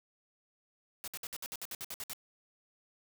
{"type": "noise bursts", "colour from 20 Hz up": "white", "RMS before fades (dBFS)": -41, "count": 12, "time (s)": [1.04, 2.133], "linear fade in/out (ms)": 0, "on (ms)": 37, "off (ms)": 59, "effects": []}